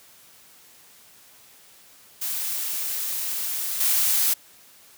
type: noise with level steps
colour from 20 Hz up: blue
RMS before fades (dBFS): -28 / -21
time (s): 2.21-4.34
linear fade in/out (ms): 10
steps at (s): 3.8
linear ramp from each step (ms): 10
effects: white hiss -52 dBFS RMS until 4.97 s + high-pass 60 Hz 12 dB/octave